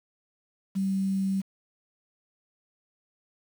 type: tone with quantisation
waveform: sine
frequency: 193.1 Hz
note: G3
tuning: 26 cents flat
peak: -24 dBFS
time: 0.75-1.42 s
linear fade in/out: 20 ms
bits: 8
effects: none